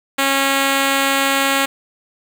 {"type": "tone", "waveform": "5% pulse", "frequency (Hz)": 273.7, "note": "C#4", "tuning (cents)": -22, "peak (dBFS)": -3, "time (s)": [0.18, 1.66], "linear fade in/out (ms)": 10, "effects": []}